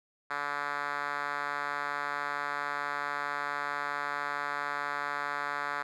5% pulse tone with band-pass filter, 144.5 Hz, D3, 28 cents flat, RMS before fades -34 dBFS, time 0.3-5.83 s, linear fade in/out 10 ms, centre 1400 Hz, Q 1.5, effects none

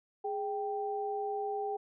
sine tone pair together, 415.3 / 784 Hz, G#4 / G5, 0 / 0 cents, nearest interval major seventh, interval 1100 cents, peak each -35 / -35 dBFS, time 0.24-1.77 s, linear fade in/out 10 ms, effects none

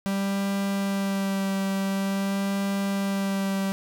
45% pulse tone with vibrato, 196 Hz, G3, in tune, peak -24 dBFS, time 0.06-3.72 s, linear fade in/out 0 ms, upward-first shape sine, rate 0.47 Hz, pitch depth 15 cents each way, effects none

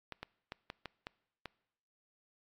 clicks, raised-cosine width 0.3 ms, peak -25 dBFS, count 7, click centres 0.123 / 0.23 / 0.521 / 0.701 / 0.857 / 1.069 / 1.457 s, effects noise-tail reverb RT60 0.8 s tail -23 dB re dry + MP3 64 kbps

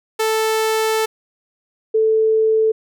sawtooth / sine tone pair in turn, 440 / 440 Hz, A4 / A4, 0 / 0 cents, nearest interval unison, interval 0 cents, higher neither, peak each -12 dBFS, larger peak neither, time 0.19-1.06 / 1.94-2.72 s, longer first, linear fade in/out 10 ms, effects none

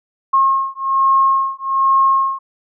sine beating tone pair, 1078 / 1079.2 Hz, C#6 / C#6, -49 / -47 cents, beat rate 1.2 Hz, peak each -15 dBFS, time 0.33-2.39 s, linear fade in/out 10 ms, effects none

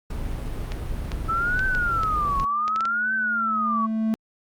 brown noise, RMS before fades -29 dBFS, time 0.1-2.45 s, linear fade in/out 5 ms
clicks, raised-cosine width 0.2 ms, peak -16 dBFS, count 10, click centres 0.72 / 1.118 / 1.593 / 1.75 / 2.034 / 2.399 / 2.68 / 2.761 / 2.807 / 2.854 s
sine tone with vibrato, 1304 Hz, E6, 19 cents flat, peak -21 dBFS, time 1.28-3.87 s, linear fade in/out 20 ms, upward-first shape triangle, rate 0.67 Hz, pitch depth 300 cents each way
triangle tone with exponential growth, 220.7 Hz, A3, 5 cents sharp, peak -17 dBFS, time 1.93-4.14 s, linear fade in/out 0 ms, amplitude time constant 480 ms
effects Opus 48 kbps

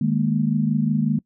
sine chord, D# suspended fourth, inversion none, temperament equal with one note detuned, 153.6 / 207.7 / 233.1 Hz, D#3 / G#3 / A#3, -22 / 0 / 0 cents, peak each -22 dBFS, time 0.01-1.19 s, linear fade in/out 5 ms, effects noise-tail reverb RT60 0.1 s tail -23 dB re dry

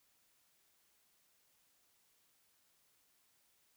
silence, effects white hiss -74 dBFS RMS until 3.76 s

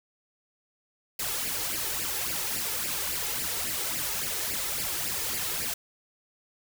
white noise with flanger, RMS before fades -31 dBFS, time 1.19-5.74 s, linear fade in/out 5 ms, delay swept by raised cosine 0.4 to 2.4 ms, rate 3.6 Hz, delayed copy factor +0.7, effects none

